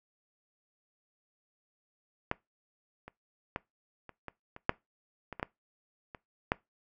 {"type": "clicks", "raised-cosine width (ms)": 0.5, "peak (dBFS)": [-14, -30, -18, -30, -25, -30, -9, -25, -23, -16, -28, -11], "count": 12, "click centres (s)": [2.314, 3.08, 3.561, 4.093, 4.283, 4.564, 4.694, 5.327, 5.397, 5.429, 6.148, 6.519], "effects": ["noise-tail reverb RT60 0.2 s tail -22 dB re dry"]}